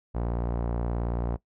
sawtooth tone with low-pass filter, 58.7 Hz, A#1, 13 cents sharp, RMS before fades -29 dBFS, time 0.14-1.37 s, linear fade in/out 20 ms, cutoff 840 Hz, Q 1.2, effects noise-tail reverb RT60 0.1 s tail -19 dB re dry

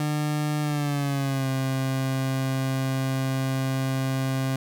30% pulse tone with pitch glide, 150 to 132.87 Hz, D3 to C3, +37 to +27 cents, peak -21 dBFS, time 0-4.56 s, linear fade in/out 2 ms, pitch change -210 cents, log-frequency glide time 0.62-1.48 s, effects none

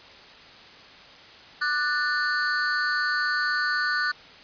square tone with amplitude modulation, 1480 Hz, F#6, in tune, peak -19 dBFS, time 1.61-4.12 s, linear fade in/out 10 ms, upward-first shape sine, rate 296 Hz, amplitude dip 100%, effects white hiss -47 dBFS RMS until 4.43 s + resampled to 11025 Hz

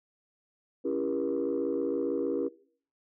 sine chord, C# diminished seventh, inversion none, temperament just, 277.2 / 332.6 / 399.1 / 479 Hz, C#4 / E4 / G4 / Bb4, 0 / +16 / +31 / +47 cents, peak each -32 dBFS, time 0.84-2.49 s, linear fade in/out 20 ms, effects noise-tail reverb RT60 0.5 s tail -20 dB re dry + tanh soft clip ceiling -21 dBFS

